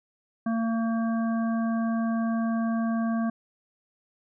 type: harmonic tone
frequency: 227.2 Hz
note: A#3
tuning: 44 cents flat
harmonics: 1 / 3 / 5 / 7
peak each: -24 / -34 / -38 / -41 dBFS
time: 0.46-3.3 s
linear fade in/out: 5 ms
effects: none